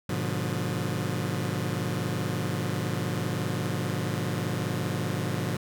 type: chord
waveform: sawtooth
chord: G# diminished seventh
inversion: none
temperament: just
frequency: 103.83 / 124.59 / 149.51 / 179.41 Hz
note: G#2 / B2 / D3 / F3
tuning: 0 / +16 / +31 / +47 cents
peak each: -29 dBFS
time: 0.09-5.57 s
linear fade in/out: 5 ms
effects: none